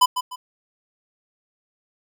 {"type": "tone with echo", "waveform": "square", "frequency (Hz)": 1002, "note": "B5", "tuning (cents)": 25, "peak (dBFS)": -12, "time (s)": [0.01, 0.06], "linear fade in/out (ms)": 10, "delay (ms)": 150, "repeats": 2, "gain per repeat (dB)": -10, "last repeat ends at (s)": 0.36, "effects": []}